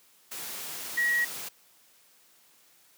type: tone in noise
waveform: sine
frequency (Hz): 1908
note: A#6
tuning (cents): +40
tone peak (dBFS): -23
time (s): 0.97-1.25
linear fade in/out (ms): 10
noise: white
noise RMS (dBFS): -38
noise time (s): 0.31-1.49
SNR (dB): +12
effects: white hiss -61 dBFS RMS until 2.97 s + high-pass 150 Hz 12 dB/octave